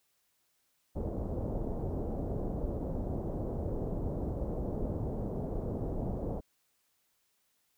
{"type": "low-pass noise", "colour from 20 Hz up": "pink", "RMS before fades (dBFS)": -35, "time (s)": [0.95, 6.41], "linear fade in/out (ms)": 20, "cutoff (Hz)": 640, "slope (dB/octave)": 24, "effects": ["white hiss -75 dBFS RMS until 7.77 s"]}